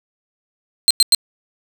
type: tone bursts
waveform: 30% pulse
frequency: 4155 Hz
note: C8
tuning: 13 cents flat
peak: -5 dBFS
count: 3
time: 0.88-1.148 s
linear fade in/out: 0 ms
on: 26 ms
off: 95 ms
effects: none